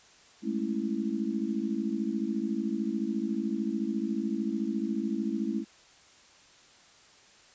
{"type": "chord", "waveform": "sine", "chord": "A major seventh", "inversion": "third", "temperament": "just", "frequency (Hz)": [206.2, 220, 275, 330], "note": ["G#3", "A3", "C#4", "E4"], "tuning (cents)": [-12, 0, -14, 2], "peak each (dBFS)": [-34, -32, -35, -34], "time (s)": [0.42, 5.65], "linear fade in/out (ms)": 50, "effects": ["white hiss -57 dBFS RMS until 7.54 s", "resampled to 16000 Hz"]}